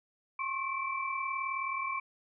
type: tone cluster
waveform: sine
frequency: 1067 / 1106 / 2328 Hz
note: C6 / C#6 / D7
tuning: +34 / -4 / -16 cents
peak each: -35 / -39 / -36 dBFS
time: 0.39-2 s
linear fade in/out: 5 ms
effects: none